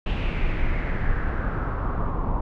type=noise with low-pass filter sweep; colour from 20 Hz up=brown; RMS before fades=-24 dBFS; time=0.06-2.41 s; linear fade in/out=5 ms; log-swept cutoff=2900 to 960 Hz; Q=3.9; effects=none